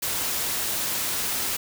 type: noise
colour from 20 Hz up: white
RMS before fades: -27 dBFS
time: 0.02-1.57 s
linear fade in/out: 10 ms
effects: none